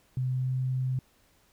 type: tone with pitch glide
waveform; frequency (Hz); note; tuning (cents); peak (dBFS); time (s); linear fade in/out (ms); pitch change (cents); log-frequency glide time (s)
sine; 128.4 to 129.29; C3 to C3; -32 to -20; -26; 0.17-0.99; 2; +12; 0.31-0.53
effects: pink hiss -65 dBFS RMS until 1.52 s